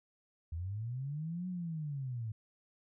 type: linear two-way sweep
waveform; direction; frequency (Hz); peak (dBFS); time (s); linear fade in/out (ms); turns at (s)
sine; up then down; 77.78 to 185 to 106.3; -36; 0.52-2.32; 5; 1.48
effects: none